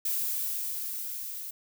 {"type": "noise with level ramp", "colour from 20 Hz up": "violet", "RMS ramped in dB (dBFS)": [-29, -39], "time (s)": [0.05, 1.51], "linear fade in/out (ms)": 5, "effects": []}